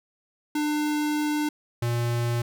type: tone pair in turn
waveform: square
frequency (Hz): 299.5 / 118.86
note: D4 / A#2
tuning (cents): +34 / +34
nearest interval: octave + major third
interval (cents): 1600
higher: first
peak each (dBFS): -24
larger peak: neither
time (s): 0.55-1.49 / 1.82-2.42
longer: first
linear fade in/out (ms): 5
effects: none